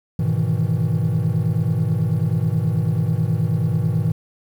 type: chord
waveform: triangle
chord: E major seventh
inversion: first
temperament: equal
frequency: 103.83 / 123.47 / 155.56 / 164.81 Hz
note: G#2 / B2 / D#3 / E3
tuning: 0 / 0 / 0 / 0 cents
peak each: -20 dBFS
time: 0.19-4.12 s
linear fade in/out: 5 ms
effects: tanh soft clip ceiling -9 dBFS + 8-bit